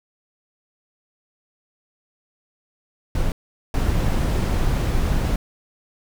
brown noise bursts at uneven times, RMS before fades -20 dBFS, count 2, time 3.15-3.32 / 3.74-5.36 s, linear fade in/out 2 ms, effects none

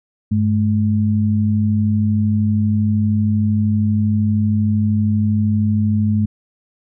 sine tone pair together, 100.8 / 213.6 Hz, G2 / G#3, +49 / +49 cents, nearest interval octave + minor second, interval 1300 cents, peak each -16 dBFS, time 0.31-6.26 s, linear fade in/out 10 ms, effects none

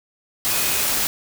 sine tone in noise, 2505 Hz, D#7, 11 cents sharp, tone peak -32 dBFS, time 0.5-0.83 s, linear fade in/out 0 ms, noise white, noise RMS -21 dBFS, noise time 0.45-1.07 s, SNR -14 dB, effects none

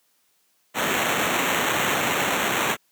blue noise with sample-and-hold, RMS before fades -23 dBFS, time 0.74-2.77 s, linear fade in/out 50 ms, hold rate 4900 Hz, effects white hiss -66 dBFS RMS until 2.91 s + high-pass 150 Hz 12 dB/octave

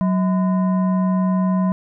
sine tone with frequency modulation, 186.3 Hz, F#3, 12 cents sharp, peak -15 dBFS, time 0.01-1.72 s, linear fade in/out 0 ms, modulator 828 Hz, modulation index 0.45, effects none

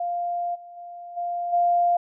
sine tone with level steps, 698.5 Hz, F5, in tune, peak -24 / -40 / -36 / -25 / -17 dBFS, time 0-1.97 s, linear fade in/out 5 ms, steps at 0.54 / 0.76 / 1.16 / 1.52 s, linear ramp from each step 20 ms, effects none

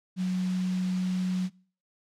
sine tone in noise, 184.1 Hz, F#3, 8 cents flat, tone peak -25 dBFS, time 0.16-1.5 s, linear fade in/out 50 ms, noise white, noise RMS -42 dBFS, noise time 0.16-1.5 s, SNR +14 dB, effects noise-tail reverb RT60 0.5 s tail -24 dB re dry + low-pass 5000 Hz 12 dB/octave

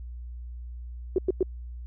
sine tone bursts, 371.4 Hz, F#4, 7 cents sharp, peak -19 dBFS, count 3, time 1.16-1.429 s, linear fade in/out 2 ms, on 23 ms, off 100 ms, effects added 60 Hz sine -36 dBFS peak until 1.86 s

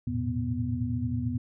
sine tone cluster, 84.3 / 108.4 / 117.6 / 130.9 / 246 Hz, E2 / A2 / A#2 / C3 / B3, +39 / -25 / +16 / +1 / -7 cents, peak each -35 / -34 / -32 / -39 / -31 dBFS, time 0.07-1.38 s, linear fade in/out 5 ms, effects none

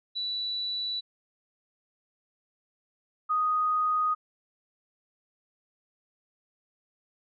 sine tone pair in turn, 3951 / 1244.5 Hz, B7 / D#6, 0 / 0 cents, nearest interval octave + minor sixth, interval 2000 cents, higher first, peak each -29 / -23 dBFS, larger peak second, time 0.15-1.01 / 3.29-4.15 s, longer neither, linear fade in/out 20 ms, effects none

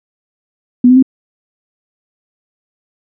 sine tone with pitch steps, 246.9 / 254.6 / 262.5 Hz, B3 / C4 / C4, 0 / -47 / +6 cents, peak -3 dBFS, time 0.84-1.026 s, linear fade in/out 5 ms, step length 62 ms, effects none

